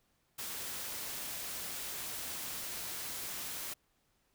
white noise, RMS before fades -41 dBFS, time 0.38-3.74 s, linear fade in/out 10 ms, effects pink hiss -75 dBFS RMS until 4.34 s

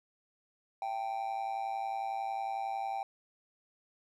triangle tone with amplitude modulation, 784 Hz, G5, in tune, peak -28 dBFS, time 0.82-3.03 s, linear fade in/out 2 ms, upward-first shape sine, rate 111 Hz, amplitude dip 75%, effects none

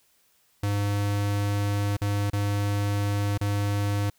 square tone with dropouts, 101.8 Hz, G#2, 34 cents flat, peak -24 dBFS, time 0.63-4.1 s, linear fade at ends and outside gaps 5 ms, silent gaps 1.968-2.015 / 2.301-2.331 / 3.377-3.41 s, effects white hiss -65 dBFS RMS until 4.18 s

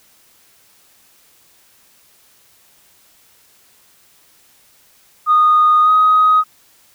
sine tone with pitch glide, 1233 to 1256 Hz, D#6 to D#6, -16 to +16 cents, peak -7 dBFS, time 5.26-6.44 s, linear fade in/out 50 ms, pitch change +32 cents, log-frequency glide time 5.83-5.9 s, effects tanh soft clip ceiling -4 dBFS + white hiss -52 dBFS RMS until 6.94 s

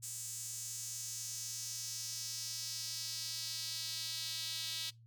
sawtooth tone with high-pass filter sweep, 323.9 Hz, E4, 30 cents flat, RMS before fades -42 dBFS, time 0.02-4.91 s, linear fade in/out 20 ms, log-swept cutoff 7500 to 3800 Hz, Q 2.7, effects noise-tail reverb RT60 0.2 s tail -23 dB re dry + added 115 Hz sine -57 dBFS peak until 5.06 s

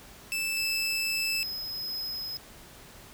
sawtooth tone, 2637 Hz, E7, in tune, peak -25 dBFS, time 0.32-1.43 s, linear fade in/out 0 ms
square tone with tremolo, 5090 Hz, D#8, 39 cents sharp, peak -32 dBFS, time 0.57-2.37 s, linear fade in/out 0 ms, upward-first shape triangle, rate 1.6 Hz, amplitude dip 25%
effects pink hiss -50 dBFS RMS until 3.13 s

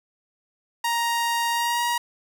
sawtooth tone with pitch glide, 936 to 952.4 Hz, A#5 to A#5, +7 to +37 cents, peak -18 dBFS, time 0.84-1.98 s, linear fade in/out 5 ms, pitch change +30 cents, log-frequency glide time 1.51-1.83 s, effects none

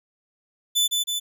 sawtooth tone with echo, 3501 Hz, A7, 9 cents flat, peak -15 dBFS, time 0.75-0.88 s, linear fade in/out 20 ms, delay 160 ms, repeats 2, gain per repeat -3 dB, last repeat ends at 1.2 s, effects none

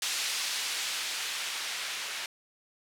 violet noise with low-pass filter sweep, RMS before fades -34 dBFS, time 0.02-2.26 s, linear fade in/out 2 ms, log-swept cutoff 3700 to 2300 Hz, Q 0.74, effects none

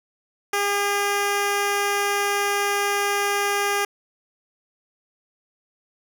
10% pulse tone, 404.8 Hz, G#4, 44 cents flat, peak -12 dBFS, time 0.53-3.85 s, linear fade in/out 5 ms, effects none

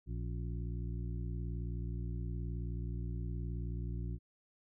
harmonic tone with a mistuned harmonic, 59 Hz, A#1, 22 cents sharp, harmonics 1 / 2 / 3 / 5 / 6, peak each -38 / -41 / -46 / -52 / -54 dBFS, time 0.06-4.19 s, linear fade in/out 50 ms, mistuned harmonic 5, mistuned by -89 cents, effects none

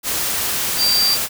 sine tone in noise, 4699 Hz, D8, in tune, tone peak -14 dBFS, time 0.77-1.18 s, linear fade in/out 50 ms, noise white, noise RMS -21 dBFS, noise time 0.03-1.29 s, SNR +4 dB, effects none

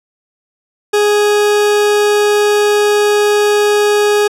40% pulse tone, 415.3 Hz, G#4, in tune, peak -8 dBFS, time 0.93-4.28 s, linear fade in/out 10 ms, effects low-pass 12000 Hz 12 dB/octave

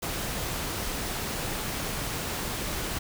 pink noise, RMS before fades -32 dBFS, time 0.02-2.99 s, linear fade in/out 10 ms, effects none

